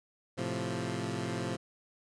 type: chord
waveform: 15% pulse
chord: F major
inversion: first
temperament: equal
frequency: 110 / 130.81 / 174.61 Hz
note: A2 / C3 / F3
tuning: 0 / 0 / 0 cents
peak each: -31 dBFS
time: 0.37-1.57 s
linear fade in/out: 20 ms
effects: resampled to 22050 Hz